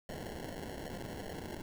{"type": "noise with sample-and-hold", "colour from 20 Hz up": "blue", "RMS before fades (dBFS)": -43, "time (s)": [0.09, 1.62], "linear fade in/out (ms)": 0, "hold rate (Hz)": 1225, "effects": []}